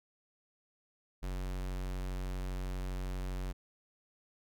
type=tone; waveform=square; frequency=46.25 Hz; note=F#1; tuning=in tune; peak=-36 dBFS; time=1.22-3.53 s; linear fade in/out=20 ms; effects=none